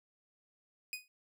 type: tone with exponential decay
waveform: sawtooth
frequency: 2490 Hz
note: D#7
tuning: 1 cent sharp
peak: -31 dBFS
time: 0.93-1.08 s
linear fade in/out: 1 ms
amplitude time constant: 32 ms
effects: none